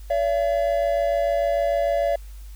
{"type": "tone pair together", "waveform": "triangle", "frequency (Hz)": [570, 676.7], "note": ["C#5", "E5"], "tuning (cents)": [48, 45], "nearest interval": "minor third", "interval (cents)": 297, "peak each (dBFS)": -20, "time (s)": [0.1, 2.16], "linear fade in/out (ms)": 5, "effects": ["added 50 Hz sine -36 dBFS peak until 2.55 s", "white hiss -54 dBFS RMS until 2.55 s"]}